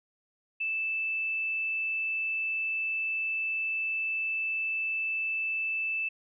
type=tone; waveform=sine; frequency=2637 Hz; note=E7; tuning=in tune; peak=-28 dBFS; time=0.6-6.09 s; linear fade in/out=10 ms; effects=none